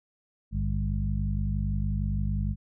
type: harmonic tone with a mistuned harmonic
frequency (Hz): 51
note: G#1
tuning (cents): -31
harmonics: 1 / 2 / 3 / 4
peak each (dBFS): -28 / -31 / -33 / -34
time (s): 0.51-2.56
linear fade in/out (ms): 50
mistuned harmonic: 1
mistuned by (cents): +150
effects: none